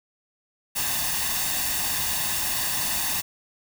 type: noise with comb filter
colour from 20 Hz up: white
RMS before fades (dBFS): -26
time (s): 0.75-3.22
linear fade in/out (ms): 20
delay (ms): 1.1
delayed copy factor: +0.65
effects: none